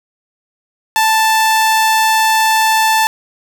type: tone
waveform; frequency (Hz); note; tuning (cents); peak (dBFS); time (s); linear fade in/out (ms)
sawtooth; 881; A5; +2; -6; 0.96-3.07; 0
effects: none